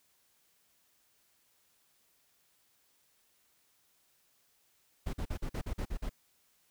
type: noise bursts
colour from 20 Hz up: brown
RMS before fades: -35 dBFS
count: 9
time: 5.06-6.095 s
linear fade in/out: 10 ms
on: 75 ms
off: 45 ms
effects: white hiss -71 dBFS RMS until 6.7 s